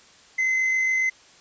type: tone with amplitude modulation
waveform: triangle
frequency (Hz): 2053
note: C7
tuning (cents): -33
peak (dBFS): -17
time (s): 0.38-1.1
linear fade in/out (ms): 10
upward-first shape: sine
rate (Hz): 47.2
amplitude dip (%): 25
effects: white hiss -52 dBFS RMS until 1.4 s + resampled to 16000 Hz